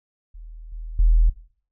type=tone with level steps; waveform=sine; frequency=40.19 Hz; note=E1; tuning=43 cents flat; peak=-36 / -30 / -12 dBFS; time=0.34-1.3 s; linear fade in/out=10 ms; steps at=0.72 / 0.99 s; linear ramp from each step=5 ms; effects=noise-tail reverb RT60 0.5 s tail -18 dB re dry